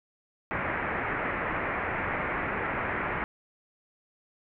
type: low-pass noise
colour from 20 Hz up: white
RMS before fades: -31 dBFS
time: 0.51-3.24 s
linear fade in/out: 0 ms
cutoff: 2200 Hz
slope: 48 dB/octave
effects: none